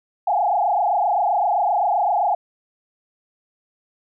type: tone with frequency modulation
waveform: sine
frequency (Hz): 770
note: G5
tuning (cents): -31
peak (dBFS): -16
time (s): 0.27-2.35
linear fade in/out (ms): 5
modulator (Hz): 27.7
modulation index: 3.1
effects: none